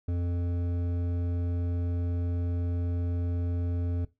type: tone with hard clipping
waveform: sine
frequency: 87.2 Hz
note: F2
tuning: 2 cents flat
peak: -29 dBFS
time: 0.08-4.05 s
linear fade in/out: 5 ms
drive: 11 dB
effects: noise-tail reverb RT60 0.2 s tail -17 dB re dry